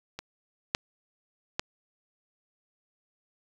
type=clicks; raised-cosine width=0.2 ms; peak=-19 / -7 / -10 dBFS; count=3; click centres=0.19 / 0.749 / 1.595 s; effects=7-bit

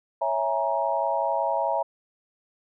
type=chord; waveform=sine; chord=A# half-diminished seventh; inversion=first; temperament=equal with one note detuned; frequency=554.4 / 659.3 / 830.6 / 941.5 Hz; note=C#5 / E5 / G#5 / A#5; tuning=0 / 0 / 0 / +17 cents; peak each=-29 / -27 / -29 / -27 dBFS; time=0.21-1.83 s; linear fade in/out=10 ms; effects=none

